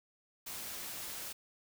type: noise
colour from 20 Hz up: white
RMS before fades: -43 dBFS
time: 0.46-1.33 s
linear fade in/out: 10 ms
effects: none